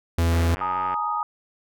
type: tone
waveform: 45% pulse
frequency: 83.9 Hz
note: E2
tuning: 31 cents sharp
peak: -18 dBFS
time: 0.18-0.55 s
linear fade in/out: 5 ms
type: click train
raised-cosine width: 0.5 ms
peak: -19 dBFS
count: 58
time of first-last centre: 0.32-0.941 s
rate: 91.8 Hz
type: chord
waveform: sine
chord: Ab suspended second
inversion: none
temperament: equal with one note detuned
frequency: 845.1 / 932.3 / 1244.5 Hz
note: Ab5 / Bb5 / Eb6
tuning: +30 / 0 / 0 cents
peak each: -29 / -29 / -25 dBFS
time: 0.61-1.23 s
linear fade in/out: 2 ms
effects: none